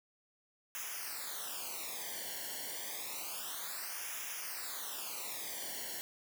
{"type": "noise with flanger", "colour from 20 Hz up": "white", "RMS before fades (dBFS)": -42, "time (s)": [0.75, 6.01], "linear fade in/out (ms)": 0, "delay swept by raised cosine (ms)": [0.23, 0.81], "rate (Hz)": 0.29, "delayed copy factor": -0.95, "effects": []}